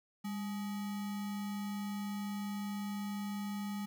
sine tone with sample-and-hold, 202.2 Hz, G#3, 46 cents flat, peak -36 dBFS, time 0.24-3.86 s, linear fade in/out 10 ms, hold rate 1050 Hz, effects none

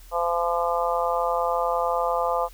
harmonic tone, 171.3 Hz, F3, 33 cents flat, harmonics 3 / 4 / 5 / 6 / 7, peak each -26 / -27 / -28 / -29 / -29 dBFS, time 0.11-2.49 s, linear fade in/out 50 ms, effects added 41 Hz sine -44 dBFS peak until 2.53 s + white hiss -53 dBFS RMS until 2.53 s

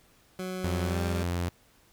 20% pulse tone with pitch glide, 185 to 197.14 Hz, F#3 to G3, 0 to +10 cents, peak -28 dBFS, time 0.39-1.23 s, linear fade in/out 2 ms, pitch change +110 cents, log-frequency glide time 0.85-1 s
sawtooth tone, 87.31 Hz, F2, in tune, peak -24 dBFS, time 0.64-1.49 s, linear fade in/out 0 ms
effects pink hiss -62 dBFS RMS until 1.92 s

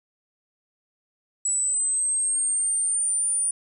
sine linear sweep, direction up, 7860 to 9397 Hz, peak -21 dBFS, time 1.45-3.51 s, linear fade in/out 5 ms, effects none

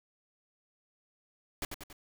pink noise with echo, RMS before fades -35 dBFS, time 1.62-1.65 s, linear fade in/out 2 ms, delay 93 ms, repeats 3, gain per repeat -5 dB, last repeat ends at 1.929 s, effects none

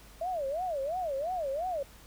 sine tone with vibrato, 633 Hz, D#5, 30 cents sharp, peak -30 dBFS, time 0.21-1.83 s, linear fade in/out 5 ms, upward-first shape sine, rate 2.9 Hz, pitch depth 290 cents each way, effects added 50 Hz sine -54 dBFS peak until 2.06 s + pink hiss -55 dBFS RMS until 2.06 s

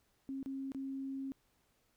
sine tone with dropouts, 270 Hz, C#4, 45 cents flat, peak -38 dBFS, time 0.29-1.32 s, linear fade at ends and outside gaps 0 ms, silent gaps 0.429-0.46 / 0.719-0.747 s, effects pink hiss -75 dBFS RMS until 1.96 s

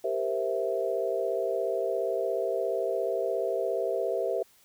sine chord, C dominant seventh, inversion second, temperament equal, 392 / 466.2 / 523.3 / 659.3 Hz, G4 / Bb4 / C5 / E5, 0 / 0 / 0 / 0 cents, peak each -32 / -32 / -32 / -31 dBFS, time 0.04-4.43 s, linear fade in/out 5 ms, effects white hiss -61 dBFS RMS until 4.64 s

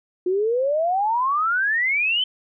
sine exponential sweep, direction up, 353.8 to 3106 Hz, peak -18 dBFS, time 0.26-2.24 s, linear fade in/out 5 ms, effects none

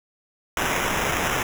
white noise with sample-and-hold, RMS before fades -24 dBFS, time 0.57-1.43 s, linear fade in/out 2 ms, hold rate 4410 Hz, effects none

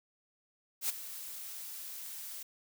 blue noise with ADSR envelope, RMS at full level -30 dBFS, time 0.81-2.43 s, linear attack 83 ms, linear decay 14 ms, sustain -14 dB, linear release 4 ms, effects none

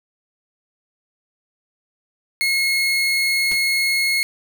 30% pulse tone, 2166 Hz, C#7, 41 cents flat, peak -14 dBFS, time 2.41-4.23 s, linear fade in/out 0 ms
pink noise with exponential decay, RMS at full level -28 dBFS, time 3.51-3.62 s, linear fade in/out 5 ms, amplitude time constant 23 ms
effects none

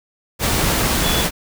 sine tone in noise, 3427 Hz, A7, 46 cents flat, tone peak -23 dBFS, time 1.01-1.26 s, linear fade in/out 50 ms, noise pink, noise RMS -18 dBFS, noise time 0.39-1.31 s, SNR -8 dB, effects none

